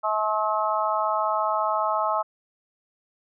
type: harmonic tone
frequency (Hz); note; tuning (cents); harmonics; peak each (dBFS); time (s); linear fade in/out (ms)
214.5; A3; -44; 3 / 4 / 5 / 6; -27 / -27 / -27 / -27; 0.03-2.23; 20
effects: none